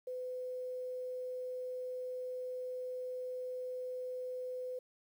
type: tone with quantisation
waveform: sine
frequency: 505 Hz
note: B4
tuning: 39 cents sharp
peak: -38 dBFS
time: 0.07-4.79 s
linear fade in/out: 5 ms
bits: 11
effects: none